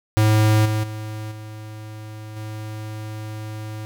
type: tone with level steps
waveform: square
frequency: 107.9 Hz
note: A2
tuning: 33 cents flat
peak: -14 / -20 / -29 / -34 / -30 dBFS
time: 0.17-3.85 s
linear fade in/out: 0 ms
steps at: 0.65 / 0.83 / 1.31 / 2.36 s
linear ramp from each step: 10 ms
effects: none